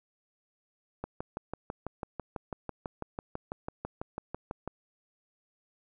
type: click train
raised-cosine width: 1 ms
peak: -21 dBFS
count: 23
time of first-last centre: 1.04-4.676 s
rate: 6.05 Hz
effects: none